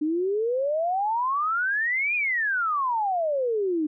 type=exponential two-way sweep; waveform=sine; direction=up then down; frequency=295.6 to 2489 to 295.6 Hz; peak=-22 dBFS; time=0.01-3.87 s; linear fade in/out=10 ms; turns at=2.15 s; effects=none